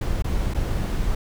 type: noise with dropouts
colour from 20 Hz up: brown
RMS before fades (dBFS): -23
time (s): 0.01-1.15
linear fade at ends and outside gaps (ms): 5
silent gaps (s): 0.223-0.242 / 0.538-0.546
effects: none